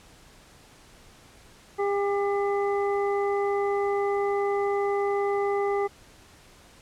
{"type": "harmonic tone with a mistuned harmonic", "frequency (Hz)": 402.5, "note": "G4", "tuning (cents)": 46, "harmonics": [1, 2, 3, 5], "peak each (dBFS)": [-24, -30, -34, -38], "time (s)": [1.78, 5.88], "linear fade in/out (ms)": 20, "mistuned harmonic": 3, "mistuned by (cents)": -18, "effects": ["pink hiss -53 dBFS RMS until 6.81 s", "low-pass 10000 Hz 12 dB/octave"]}